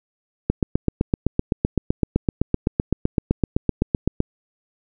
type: click train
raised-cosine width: 3 ms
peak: -4 dBFS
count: 30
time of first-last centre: 0.5-4.204 s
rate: 7.83 Hz
effects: none